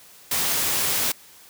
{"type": "noise", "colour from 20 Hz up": "white", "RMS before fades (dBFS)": -23, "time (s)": [0.31, 1.12], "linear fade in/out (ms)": 5, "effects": ["white hiss -49 dBFS RMS until 1.49 s", "high-pass 60 Hz 12 dB/octave"]}